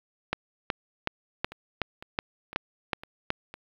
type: two click trains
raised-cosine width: 0.3 ms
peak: -24 / -9 dBFS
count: 5 / 9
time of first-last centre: 1.52-3.54 / 0.33-3.304 s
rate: 1.98 / 2.69 Hz
effects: low-pass 4000 Hz 12 dB/octave + 8-bit